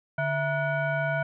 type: tone with frequency modulation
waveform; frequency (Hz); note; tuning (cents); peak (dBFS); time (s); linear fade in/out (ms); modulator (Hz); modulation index
sine; 659.3; E5; 0; -24; 0.18-1.23; 5; 805; 1.3
effects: none